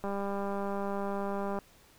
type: click train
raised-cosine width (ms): 1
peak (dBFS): -22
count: 309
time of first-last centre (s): 0.04-1.588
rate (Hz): 199
effects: pink hiss -60 dBFS RMS until 1.98 s